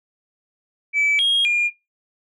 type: tone with pitch steps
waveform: sine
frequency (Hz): 2304 / 3263 / 2413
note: D7 / G#7 / D7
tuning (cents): -34 / -31 / +46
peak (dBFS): -14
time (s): 0.93-1.71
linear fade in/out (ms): 50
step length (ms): 260
effects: noise-tail reverb RT60 0.2 s tail -19 dB re dry + tanh soft clip ceiling -13 dBFS